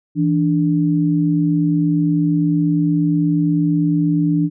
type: tone pair together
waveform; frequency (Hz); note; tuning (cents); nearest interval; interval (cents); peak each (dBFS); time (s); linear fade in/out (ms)
sine; 164.81 / 293.4; E3 / D4; 0 / -2; minor seventh; 998; -16; 0.15-4.5; 50
effects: none